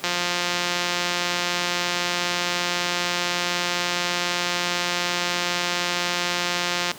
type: click train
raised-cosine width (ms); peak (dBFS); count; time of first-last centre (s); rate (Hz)
0.2; -6; 1211; 0.04-6.915; 176
effects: pink hiss -41 dBFS RMS until 6.98 s + high-pass 150 Hz 12 dB/octave